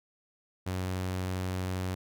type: tone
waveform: sawtooth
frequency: 92.5 Hz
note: F#2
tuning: in tune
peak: -27 dBFS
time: 0.66-1.95 s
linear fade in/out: 10 ms
effects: none